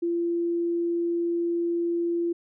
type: tone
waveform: sine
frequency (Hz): 341.7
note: F4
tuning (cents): -38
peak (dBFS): -23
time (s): 0.02-2.33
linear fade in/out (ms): 10
effects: none